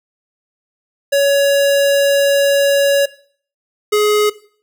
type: tone pair in turn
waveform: square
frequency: 561 / 420.3 Hz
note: C#5 / G#4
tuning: +21 / +21 cents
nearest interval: perfect fourth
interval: 500 cents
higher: first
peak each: -11 dBFS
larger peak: neither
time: 1.12-3.06 / 3.92-4.3 s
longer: first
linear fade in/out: 10 ms
effects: noise-tail reverb RT60 0.5 s tail -18 dB re dry